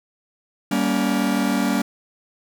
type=chord; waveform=45% pulse; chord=G diminished; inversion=none; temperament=just; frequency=196 / 235.2 / 282.2 Hz; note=G3 / Bb3 / Db4; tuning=0 / +16 / +31 cents; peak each=-23 dBFS; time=0.71-1.82 s; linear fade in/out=5 ms; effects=none